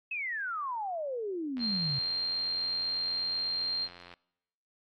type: exponential sweep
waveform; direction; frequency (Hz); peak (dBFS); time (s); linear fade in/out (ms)
sine; down; 2637 to 129.4; -32; 0.11-1.99; 5
type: click train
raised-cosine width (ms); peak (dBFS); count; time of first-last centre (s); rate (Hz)
0.3; -32; 227; 1.57-4.138; 88
type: tone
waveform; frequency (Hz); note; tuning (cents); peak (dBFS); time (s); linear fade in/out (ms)
sine; 4186; C8; 0; -29; 1.59-3.89; 50
effects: noise-tail reverb RT60 0.9 s tail -24 dB re dry + AAC 48 kbps